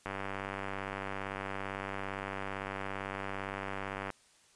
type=click train; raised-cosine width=0.5 ms; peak=-22 dBFS; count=396; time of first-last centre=0.06-4.103 s; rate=97.7 Hz; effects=white hiss -64 dBFS RMS until 4.55 s + resampled to 22050 Hz